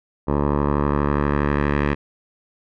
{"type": "tone with low-pass filter sweep", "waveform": "10% pulse", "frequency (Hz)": 72.3, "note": "D2", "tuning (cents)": -27, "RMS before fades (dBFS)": -20, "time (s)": [0.27, 1.95], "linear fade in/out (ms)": 20, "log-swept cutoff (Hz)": [870, 2100], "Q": 1.8, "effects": []}